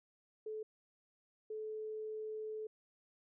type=tone bursts at uneven times; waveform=sine; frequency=433.1 Hz; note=A4; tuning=27 cents flat; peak=-40 dBFS; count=2; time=0.46-0.63 / 1.5-2.67 s; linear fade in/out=5 ms; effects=none